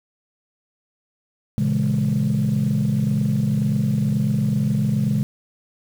sine chord, A# half-diminished seventh, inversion none, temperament equal with one note detuned, 116.54 / 138.59 / 166.06 / 207.7 Hz, A#2 / C#3 / E3 / G#3, 0 / 0 / +13 / 0 cents, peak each -24 / -20 / -25 / -20 dBFS, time 1.58-5.23 s, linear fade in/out 0 ms, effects tanh soft clip ceiling -12 dBFS + 7-bit

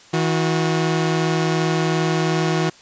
sawtooth tone pair together, 160.4 / 363.5 Hz, E3 / F#4, -47 / -31 cents, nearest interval octave + major second, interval 1416 cents, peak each -15 / -18 dBFS, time 0.13-2.7 s, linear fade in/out 10 ms, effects white hiss -47 dBFS RMS until 2.81 s + resampled to 16000 Hz

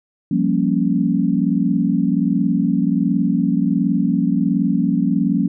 sine chord, G half-diminished seventh, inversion third, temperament equal, 174.61 / 196 / 233.1 / 277.2 Hz, F3 / G3 / Bb3 / Db4, 0 / 0 / 0 / 0 cents, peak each -20 dBFS, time 0.31-5.48 s, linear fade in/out 5 ms, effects none

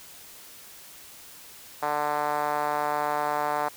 5% pulse tone with band-pass filter, 148.2 Hz, D3, 16 cents sharp, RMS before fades -27 dBFS, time 1.82-3.69 s, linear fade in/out 10 ms, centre 810 Hz, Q 1.8, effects white hiss -47 dBFS RMS until 3.76 s

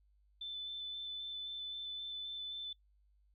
sine tone with vibrato, 3520 Hz, A7, in tune, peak -40 dBFS, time 0.41-2.73 s, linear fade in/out 5 ms, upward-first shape square, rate 3.8 Hz, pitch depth 8 cents each way, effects noise-tail reverb RT60 0.1 s tail -19 dB re dry + added 50 Hz sine -67 dBFS peak until 3.34 s

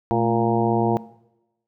harmonic tone with a mistuned harmonic, 116.54 Hz, A#2, in tune, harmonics 1 / 2 / 3 / 4 / 5 / 6 / 7 / 8, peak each -26 / -25 / -23 / -26 / -35 / -25 / -28 / -27 dBFS, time 0.11-0.97 s, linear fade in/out 0 ms, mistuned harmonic 2, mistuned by -86 cents, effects noise-tail reverb RT60 0.9 s tail -19 dB re dry

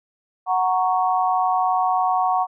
sine chord, F# major, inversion none, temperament equal, 740 / 932.3 / 1108.7 Hz, F#5 / A#5 / C#6, 0 / 0 / 0 cents, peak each -19 / -24 / -23 dBFS, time 0.46-2.47 s, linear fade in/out 50 ms, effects none

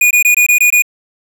square tone bursts, 2453 Hz, D#7, 25 cents flat, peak -7 dBFS, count 7, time 0.01-0.822 s, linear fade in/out 5 ms, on 98 ms, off 21 ms, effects 8-bit

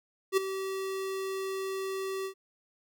square tone with ADSR envelope, 384.5 Hz, G4, 33 cents flat, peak -21 dBFS, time 0.32-2.34 s, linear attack 52 ms, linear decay 11 ms, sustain -12 dB, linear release 89 ms, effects none

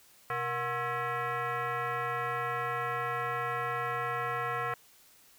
sine tone with frequency modulation, 128.1 Hz, C3, 36 cents flat, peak -30 dBFS, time 0.3-4.74 s, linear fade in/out 2 ms, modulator 601 Hz, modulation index 2.9, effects white hiss -60 dBFS RMS until 5.38 s

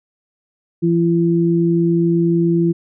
sine tone pair together, 169.2 / 338.4 Hz, E3 / E4, +45 / +45 cents, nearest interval octave, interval 1200 cents, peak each -15 dBFS, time 0.82-2.73 s, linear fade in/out 20 ms, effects none

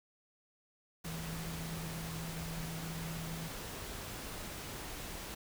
sine tone in noise, 163.2 Hz, E3, 17 cents flat, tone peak -41 dBFS, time 1.05-3.49 s, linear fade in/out 10 ms, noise pink, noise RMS -44 dBFS, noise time 1.04-5.35 s, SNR 0 dB, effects none

